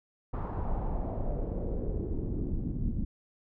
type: noise with low-pass filter sweep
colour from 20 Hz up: brown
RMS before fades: -32 dBFS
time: 0.33-3.05 s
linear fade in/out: 10 ms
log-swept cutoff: 1100 to 220 Hz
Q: 2.5
effects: none